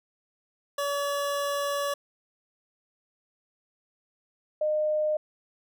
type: tone pair in turn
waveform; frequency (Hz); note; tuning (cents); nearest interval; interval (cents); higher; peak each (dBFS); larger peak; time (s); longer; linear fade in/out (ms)
25% pulse / sine; 569 / 611; C#5 / D#5; +45 / -32; minor second; 123; second; -23; neither; 0.78-1.94 / 4.61-5.17; first; 5
effects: none